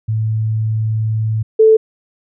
sine tone pair in turn, 109.9 / 439.6 Hz, A2 / A4, -2 / -2 cents, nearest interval 2 octaves, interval 2400 cents, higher second, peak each -14 / -5 dBFS, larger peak second, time 0.08-1.43 / 1.59-1.77 s, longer first, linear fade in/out 10 ms, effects none

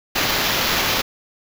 blue noise with sample-and-hold, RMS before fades -20 dBFS, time 0.15-1.02 s, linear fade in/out 10 ms, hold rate 8820 Hz, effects none

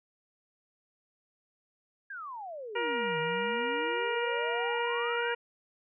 sine exponential two-way sweep, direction down then up, 1661 to 152.1 to 1661 Hz, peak -38 dBFS, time 2.1-5.33 s, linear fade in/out 5 ms, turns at 3.19 s
harmonic tone, 473.7 Hz, A#4, 28 cents sharp, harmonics 1 / 2 / 3 / 4 / 5 / 6, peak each -32 / -35 / -37 / -38 / -39 / -40 dBFS, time 2.75-5.35 s, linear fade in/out 10 ms
effects none

